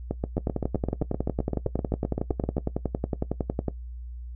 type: two click trains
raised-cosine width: 2 ms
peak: -12 / -13 dBFS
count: 37 / 20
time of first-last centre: 0.38-3.683 / 0.11-2.568 s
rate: 10.9 / 7.73 Hz
effects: noise-tail reverb RT60 0.1 s tail -17 dB re dry + added 60 Hz sine -35 dBFS peak until 4.35 s